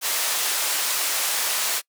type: band-pass noise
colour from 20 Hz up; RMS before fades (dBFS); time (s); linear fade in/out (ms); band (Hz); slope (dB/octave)
white; -24; 0.01-1.82; 50; 560 to 13000; 12
effects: noise-tail reverb RT60 0.1 s tail -25 dB re dry